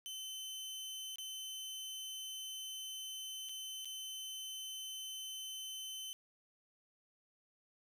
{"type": "tone with dropouts", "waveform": "sawtooth", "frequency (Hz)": 3060, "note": "G7", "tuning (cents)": -42, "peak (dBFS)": -40, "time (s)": [0.06, 6.13], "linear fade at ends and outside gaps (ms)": 0, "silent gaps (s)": [[1.158, 1.184], [3.488, 3.493], [3.847, 3.855]], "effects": []}